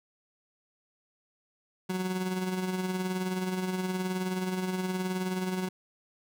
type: tone with tremolo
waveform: 30% pulse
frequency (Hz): 185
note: F#3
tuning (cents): 0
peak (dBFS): -25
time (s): 1.89-5.69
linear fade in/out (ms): 10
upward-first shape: sine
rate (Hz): 19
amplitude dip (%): 45
effects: none